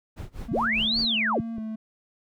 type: noise with tremolo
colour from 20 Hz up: brown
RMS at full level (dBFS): -35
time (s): 0.16-1.06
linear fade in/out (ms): 20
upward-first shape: sine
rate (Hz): 5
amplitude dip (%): 95
type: tone with vibrato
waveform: triangle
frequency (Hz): 223.9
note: A3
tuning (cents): +30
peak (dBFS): -28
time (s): 0.48-1.76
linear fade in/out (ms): 10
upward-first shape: square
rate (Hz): 2.3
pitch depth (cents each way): 35
type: linear two-way sweep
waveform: sine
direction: up then down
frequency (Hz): 46.23 to 4699 to 46.23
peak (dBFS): -22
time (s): 0.51-1.41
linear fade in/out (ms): 10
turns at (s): 1
type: click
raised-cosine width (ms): 3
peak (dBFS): -27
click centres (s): 1.583
effects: none